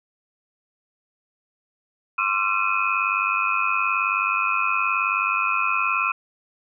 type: tone cluster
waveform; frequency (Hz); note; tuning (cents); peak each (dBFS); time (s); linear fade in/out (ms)
sine; 1050 / 1149 / 1356 / 2466 / 2565; C6 / D6 / E6 / D#7 / E7; +6 / -38 / +49 / -16 / -48; -27 / -29 / -24 / -26 / -26; 2.18-6.12; 5
effects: none